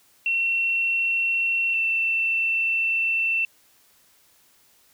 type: tone pair in turn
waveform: sine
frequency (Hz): 2717 / 2683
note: F7 / E7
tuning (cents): -48 / +30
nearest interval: unison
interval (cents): 22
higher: first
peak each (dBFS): -20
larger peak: neither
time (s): 0.26-1.74 / 1.74-3.45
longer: second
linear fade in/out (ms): 2
effects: white hiss -59 dBFS RMS until 4.93 s